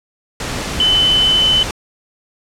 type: tone in noise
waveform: sine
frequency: 3030 Hz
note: F#7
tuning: 40 cents sharp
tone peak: -10 dBFS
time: 0.8-1.63 s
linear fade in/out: 2 ms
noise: pink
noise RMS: -22 dBFS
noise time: 0.4-1.71 s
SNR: +9 dB
effects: low-pass 8000 Hz 12 dB/octave